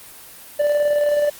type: tone with tremolo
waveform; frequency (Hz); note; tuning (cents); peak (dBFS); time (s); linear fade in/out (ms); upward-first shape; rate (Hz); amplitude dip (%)
triangle; 587.3; D5; 0; -12; 0.59-1.3; 10; square; 19; 30
effects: white hiss -41 dBFS RMS until 1.39 s + Opus 32 kbps